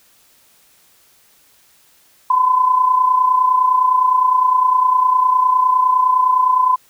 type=tone with amplitude modulation; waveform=sine; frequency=1014 Hz; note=B5; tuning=45 cents sharp; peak=-8 dBFS; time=2.3-6.76 s; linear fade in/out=5 ms; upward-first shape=sine; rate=29.8 Hz; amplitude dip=60%; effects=white hiss -53 dBFS RMS until 6.89 s